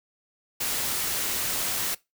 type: noise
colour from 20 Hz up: white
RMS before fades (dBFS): -28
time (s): 0.6-1.95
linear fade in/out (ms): 10
effects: noise-tail reverb RT60 0.2 s tail -21 dB re dry